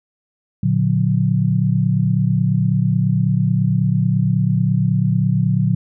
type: chord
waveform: sine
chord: Bb augmented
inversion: none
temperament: just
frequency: 116.54 / 145.68 / 182.1 Hz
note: Bb2 / D3 / F#3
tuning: 0 / -14 / -27 cents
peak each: -18 dBFS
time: 0.63-5.75 s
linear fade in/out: 5 ms
effects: none